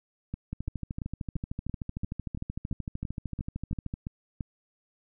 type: two click trains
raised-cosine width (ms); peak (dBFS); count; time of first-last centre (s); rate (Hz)
5; -21 / -21; 13 / 46; 0.34-4.408 / 0.53-3.939; 2.95 / 13.2
effects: none